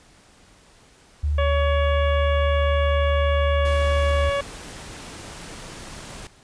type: tone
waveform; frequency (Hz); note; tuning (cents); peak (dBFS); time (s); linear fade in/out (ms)
sine; 73.7; D2; +7; -19; 1.23-4.3; 10
type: harmonic tone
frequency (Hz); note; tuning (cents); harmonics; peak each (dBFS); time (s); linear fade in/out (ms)
563; C#5; +27; 1 / 2 / 3 / 4 / 5 / 6; -22 / -28 / -32 / -34 / -36 / -38; 1.38-4.41; 5
type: noise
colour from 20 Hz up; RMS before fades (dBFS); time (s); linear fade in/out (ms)
pink; -38; 3.65-6.27; 2
effects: pink hiss -53 dBFS RMS until 6.43 s + resampled to 22050 Hz